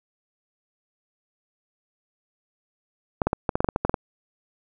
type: clicks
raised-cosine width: 1 ms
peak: -7 dBFS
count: 12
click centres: 3.218 / 3.27 / 3.331 / 3.492 / 3.555 / 3.605 / 3.645 / 3.688 / 3.761 / 3.85 / 3.895 / 3.942 s
effects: none